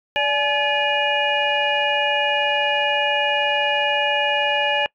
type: tone cluster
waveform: sine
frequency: 580 / 846 / 1724 / 2448 / 2883 Hz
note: D5 / G#5 / A6 / D#7 / F#7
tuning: -22 / +32 / -36 / -29 / -46 cents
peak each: -23 dBFS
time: 0.16-4.86 s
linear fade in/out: 0 ms
effects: noise-tail reverb RT60 0.1 s tail -24 dB re dry + tanh soft clip ceiling -6 dBFS